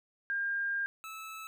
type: tone pair in turn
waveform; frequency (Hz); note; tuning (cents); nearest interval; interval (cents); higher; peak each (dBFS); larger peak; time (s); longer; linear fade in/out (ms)
sine / 25% pulse; 1606 / 1306.4; G6 / E6; +41 / -16; major third; 357; first; -30 / -38; first; 0.3-0.86 / 1.04-1.47; first; 0
effects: none